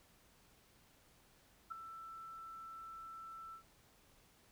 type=tone with ADSR envelope; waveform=sine; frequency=1330 Hz; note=E6; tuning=15 cents sharp; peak=-38 dBFS; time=1.7-3.63 s; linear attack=20 ms; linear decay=4 ms; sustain=-10 dB; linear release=95 ms; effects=pink hiss -68 dBFS RMS until 4.51 s